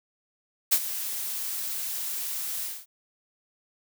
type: noise with ADSR envelope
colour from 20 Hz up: blue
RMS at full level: -19 dBFS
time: 0.71-2.86 s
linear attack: 15 ms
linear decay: 65 ms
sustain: -13 dB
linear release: 230 ms
effects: none